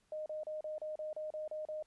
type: tone bursts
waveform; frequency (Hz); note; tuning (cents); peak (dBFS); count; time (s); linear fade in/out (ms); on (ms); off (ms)
sine; 616; D#5; -17; -38; 10; 0.12-1.826; 2; 140; 34
effects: pink hiss -75 dBFS RMS until 1.86 s + resampled to 24000 Hz